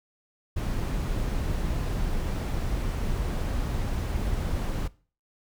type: noise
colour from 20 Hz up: brown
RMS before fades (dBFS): -28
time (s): 0.56-4.88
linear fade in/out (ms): 10
effects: noise-tail reverb RT60 0.4 s tail -21 dB re dry